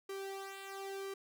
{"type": "tone with flanger", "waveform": "sawtooth", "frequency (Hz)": 390.5, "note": "G4", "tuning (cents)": -7, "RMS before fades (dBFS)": -44, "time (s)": [0.09, 1.14], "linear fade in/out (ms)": 5, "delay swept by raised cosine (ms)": [1.4, 2.4], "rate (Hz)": 0.99, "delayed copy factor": -0.75, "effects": []}